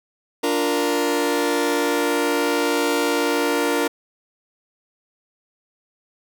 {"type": "chord", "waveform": "sawtooth", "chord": "Bb major", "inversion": "first", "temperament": "just", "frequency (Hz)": [291.4, 349.6, 466.2], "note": ["D4", "F4", "Bb4"], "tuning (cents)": [-13, 2, 0], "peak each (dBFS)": [-19, -21, -18], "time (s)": [0.43, 3.88], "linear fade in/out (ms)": 10, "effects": []}